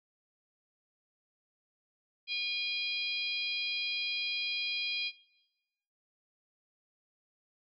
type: harmonic tone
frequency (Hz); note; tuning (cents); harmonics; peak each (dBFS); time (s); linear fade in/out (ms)
812; G#5; -39; 3 / 4 / 5 / 6; -35 / -37 / -39 / -41; 2.27-5.12; 50
effects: noise-tail reverb RT60 1.0 s tail -19 dB re dry